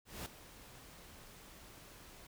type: noise with ADSR envelope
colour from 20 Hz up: pink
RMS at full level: -43 dBFS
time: 0.05-2.27 s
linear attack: 210 ms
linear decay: 4 ms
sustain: -13 dB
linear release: 6 ms
effects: none